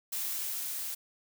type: noise with level ramp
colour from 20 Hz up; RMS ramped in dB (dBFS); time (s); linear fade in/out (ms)
blue; -34 to -37; 0.12-0.95; 10
effects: none